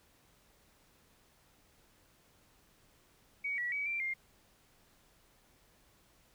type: tone with pitch steps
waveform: sine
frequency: 2253 / 1937 / 2274 / 2354 / 2115 Hz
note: C#7 / B6 / C#7 / D7 / C7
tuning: +28 / -34 / +44 / +3 / +18 cents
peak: -33 dBFS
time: 3.44-4.14 s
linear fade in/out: 10 ms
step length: 140 ms
effects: pink hiss -67 dBFS RMS until 6.34 s